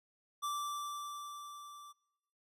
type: tone with level ramp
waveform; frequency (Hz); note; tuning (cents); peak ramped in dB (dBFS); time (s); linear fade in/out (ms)
square; 1169; D6; -8; -35 to -52; 0.42-1.93; 20
effects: noise-tail reverb RT60 1.0 s tail -25 dB re dry + resampled to 32000 Hz